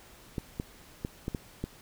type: clicks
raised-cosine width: 3 ms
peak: -19 dBFS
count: 6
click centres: 0.382 / 0.599 / 1.049 / 1.281 / 1.348 / 1.64 s
effects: pink hiss -54 dBFS RMS until 1.81 s